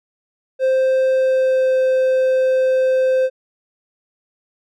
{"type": "tone with pitch glide", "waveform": "triangle", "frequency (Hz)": [523.3, 519.4], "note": ["C5", "C5"], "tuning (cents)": [0, -13], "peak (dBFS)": -11, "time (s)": [0.59, 3.3], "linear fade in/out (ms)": 50, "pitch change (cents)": -13, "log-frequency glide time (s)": [1.12, 1.76], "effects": []}